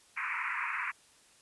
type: band-pass noise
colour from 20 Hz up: white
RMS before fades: -35 dBFS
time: 0.16-0.92 s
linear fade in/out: 20 ms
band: 950 to 2500 Hz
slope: 96 dB/octave
effects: white hiss -62 dBFS RMS until 1.41 s + resampled to 24000 Hz